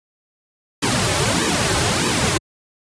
pink noise with flanger, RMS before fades -18 dBFS, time 0.82-2.38 s, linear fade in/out 10 ms, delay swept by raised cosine 1.4 to 4.3 ms, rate 1.6 Hz, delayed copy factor -0.9, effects high-pass 80 Hz 12 dB/octave + resampled to 22050 Hz

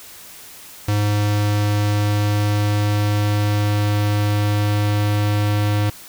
square tone with low-pass filter sweep, 103.83 Hz, G#2, in tune, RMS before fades -18 dBFS, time 0.88-5.9 s, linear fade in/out 5 ms, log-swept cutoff 6300 to 4200 Hz, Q 1.1, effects white hiss -40 dBFS RMS until 6.08 s

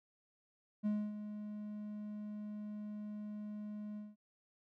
triangle tone with ADSR envelope, 209.8 Hz, G#3, 18 cents sharp, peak -29 dBFS, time 0.83-4.16 s, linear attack 31 ms, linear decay 260 ms, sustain -11 dB, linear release 190 ms, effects none

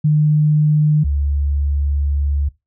sine tone pair in turn, 151.3 / 71.4 Hz, D#3 / D2, -48 / -48 cents, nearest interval octave + minor second, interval 1300 cents, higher first, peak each -10 / -15 dBFS, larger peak first, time 0.04-1.04 / 1.04-2.49 s, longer second, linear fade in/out 10 ms, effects noise-tail reverb RT60 0.2 s tail -19 dB re dry

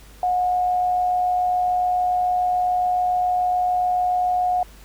sine tone with amplitude modulation, 725 Hz, F#5, 35 cents flat, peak -16 dBFS, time 0.23-4.63 s, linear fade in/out 2 ms, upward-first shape sine, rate 107 Hz, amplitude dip 30%, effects added 50 Hz sine -44 dBFS peak until 4.84 s + pink hiss -49 dBFS RMS until 4.84 s

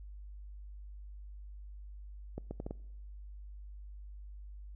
accelerating click train, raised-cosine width 2 ms, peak -26 dBFS, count 5, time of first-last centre 2.38-2.709 s, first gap 130 ms, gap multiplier 0.7, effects noise-tail reverb RT60 1.0 s tail -24 dB re dry + added 50 Hz sine -45 dBFS peak until 4.75 s

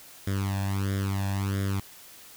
sawtooth tone with flanger, 98 Hz, G2, in tune, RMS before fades -28 dBFS, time 0.27-1.8 s, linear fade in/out 5 ms, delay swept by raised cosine 0.57 to 1.18 ms, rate 1.5 Hz, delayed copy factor +0.9, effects white hiss -49 dBFS RMS until 2.36 s

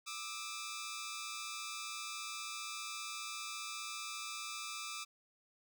10% pulse tone pair together, 1187 / 1301.9 Hz, D6 / E6, +18 / -22 cents, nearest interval major second, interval 160 cents, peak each -36 / -37 dBFS, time 0.06-5.05 s, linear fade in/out 20 ms, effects none

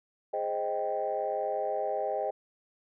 sine chord, Ab major seventh, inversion none, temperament equal, 415.3 / 523.3 / 622.3 / 784 Hz, Ab4 / C5 / Eb5 / G5, 0 / 0 / 0 / 0 cents, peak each -36 / -34 / -32 / -33 dBFS, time 0.33-2.31 s, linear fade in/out 10 ms, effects tanh soft clip ceiling -20 dBFS

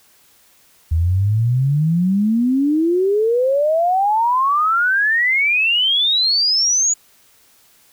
sine exponential sweep, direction up, 78.2 to 6920 Hz, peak -13 dBFS, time 0.91-6.94 s, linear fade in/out 10 ms, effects white hiss -53 dBFS RMS until 7.92 s

